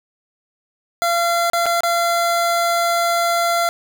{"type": "tone with dropouts", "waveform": "25% pulse", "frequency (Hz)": 685, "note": "F5", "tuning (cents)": -34, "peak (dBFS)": -12, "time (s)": [1.02, 3.69], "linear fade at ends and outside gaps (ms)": 0, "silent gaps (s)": [[1.5, 1.533], [1.658, 1.664], [1.806, 1.834]], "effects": []}